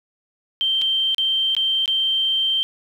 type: tone with dropouts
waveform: sine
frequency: 3136 Hz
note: G7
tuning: in tune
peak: -17 dBFS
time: 0.61-2.63 s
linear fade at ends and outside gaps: 0 ms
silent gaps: 0.815-0.819 / 1.146-1.182 / 1.55-1.566 / 1.858-1.878 s
effects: 8-bit